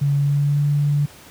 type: tone with pitch glide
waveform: sine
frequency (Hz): 141.9 to 145.22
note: C#3 to D3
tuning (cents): +41 to -19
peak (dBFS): -15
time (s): 0.01-1.06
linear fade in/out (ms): 10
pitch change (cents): +40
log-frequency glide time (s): 0.18-0.65
effects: pink hiss -44 dBFS RMS until 1.3 s + high-pass 60 Hz 12 dB/octave